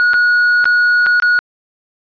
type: tone with dropouts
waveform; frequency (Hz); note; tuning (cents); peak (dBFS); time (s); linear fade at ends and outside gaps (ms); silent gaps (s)
triangle; 1454; F#6; -31; -7; 0-1.39; 0; 0.134-0.141 / 0.643-0.655 / 1.062-1.067 / 1.2-1.223
effects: resampled to 11025 Hz